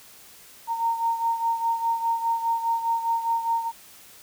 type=beating tone pair; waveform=sine; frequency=919 / 923.9 Hz; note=A#5 / A#5; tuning=-25 / -16 cents; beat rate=4.9 Hz; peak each=-23 / -29 dBFS; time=0.67-3.72 s; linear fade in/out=50 ms; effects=white hiss -49 dBFS RMS until 4.22 s